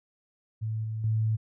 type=tone with level steps; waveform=sine; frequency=110 Hz; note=A2; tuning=in tune; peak=-28 / -30 / -23 dBFS; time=0.61-1.37 s; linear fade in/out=20 ms; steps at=0.84 / 1.04 s; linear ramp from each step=2 ms; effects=none